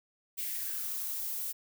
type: noise with high-pass filter sweep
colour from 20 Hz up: violet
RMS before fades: -36 dBFS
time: 0.37-1.53 s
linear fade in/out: 20 ms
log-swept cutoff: 2300 to 550 Hz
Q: 3.8
effects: none